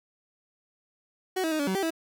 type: tone with pitch steps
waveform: 30% pulse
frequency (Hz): 373.8 / 321.5 / 311.2 / 285.7 / 189.3 / 390.2 / 325.6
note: F#4 / E4 / D#4 / D4 / F#3 / G4 / E4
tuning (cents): +18 / -43 / 0 / -48 / +40 / -8 / -21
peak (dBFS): -23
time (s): 1.36-1.906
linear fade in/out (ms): 10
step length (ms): 78
effects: none